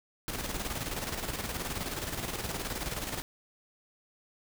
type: noise with tremolo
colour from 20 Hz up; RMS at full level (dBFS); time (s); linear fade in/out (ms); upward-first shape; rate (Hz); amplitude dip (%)
pink; -34; 0.28-3.22; 0; square; 19; 50
effects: none